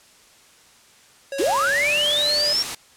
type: tone with pitch glide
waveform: square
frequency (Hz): 551 to 590.5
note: C#5 to D5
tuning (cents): -11 to +9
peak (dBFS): -27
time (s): 1.32-2.53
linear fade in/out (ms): 2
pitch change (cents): +120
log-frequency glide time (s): 1.68-1.89
type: noise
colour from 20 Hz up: white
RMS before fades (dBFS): -28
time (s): 1.38-2.75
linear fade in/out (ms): 5
type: linear sweep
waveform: sine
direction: up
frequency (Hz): 277.9 to 5588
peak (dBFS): -18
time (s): 1.39-2.63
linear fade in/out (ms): 10
effects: white hiss -52 dBFS RMS until 2.96 s + low-pass 9000 Hz 12 dB/octave